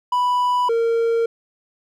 triangle tone pair in turn, 987.8 / 460.7 Hz, B5 / A#4, 0 / -20 cents, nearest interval octave + minor second, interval 1320 cents, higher first, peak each -14 dBFS, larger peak neither, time 0.12-0.69 / 0.69-1.26 s, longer neither, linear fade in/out 5 ms, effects none

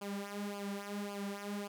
sawtooth tone with flanger, 202.2 Hz, G#3, 46 cents flat, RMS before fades -41 dBFS, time 0.01-1.68 s, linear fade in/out 10 ms, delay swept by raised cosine 0.51 to 4.71 ms, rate 1.8 Hz, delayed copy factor -0.8, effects none

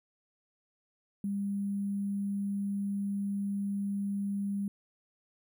sine tone with sample-and-hold, 200 Hz, G3, 35 cents sharp, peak -30 dBFS, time 1.24-4.68 s, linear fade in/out 2 ms, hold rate 11025 Hz, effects none

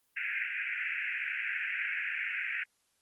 white band-pass noise, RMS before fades -35 dBFS, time 0.16-2.64 s, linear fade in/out 10 ms, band 1500 to 2600 Hz, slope 96 dB/octave, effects white hiss -74 dBFS RMS until 3.01 s + Opus 32 kbps

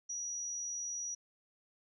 sine tone, 5810 Hz, F#8, 32 cents flat, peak -37 dBFS, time 0.09-1.15 s, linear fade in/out 10 ms, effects none

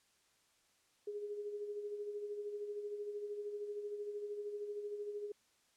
sine tone with tremolo, 413.7 Hz, G#4, 7 cents flat, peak -38 dBFS, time 1.07-5.32 s, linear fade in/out 5 ms, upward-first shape sine, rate 13 Hz, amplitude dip 50%, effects white hiss -73 dBFS RMS until 5.76 s + low-pass 9000 Hz 12 dB/octave

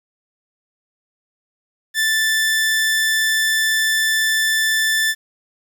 sawtooth tone, 1762 Hz, A6, 2 cents sharp, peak -12 dBFS, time 1.94-5.15 s, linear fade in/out 50 ms, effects 8-bit

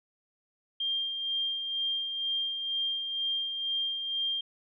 sine tone with tremolo, 3195 Hz, G7, 32 cents sharp, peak -27 dBFS, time 0.8-4.41 s, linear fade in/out 5 ms, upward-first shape sine, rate 2.1 Hz, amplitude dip 45%, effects none

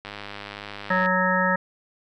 click train, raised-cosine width 0.3 ms, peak -19 dBFS, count 104, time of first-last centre 0.05-1.06 s, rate 102 Hz
harmonic tone, 185 Hz, F#3, in tune, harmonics 1 / 3 / 5 / 7 / 9 / 10, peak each -26 / -26 / -26 / -26 / -26 / -26 dBFS, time 0.9-1.56 s, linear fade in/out 5 ms
effects none

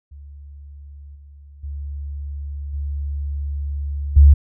sine tone with level steps, 71.4 Hz, D2, 48 cents flat, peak -36 / -40 / -26 / -22 / -5 dBFS, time 0.11-4.34 s, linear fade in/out 10 ms, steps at 1.15 / 1.63 / 2.73 / 4.16 s, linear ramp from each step 10 ms, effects none

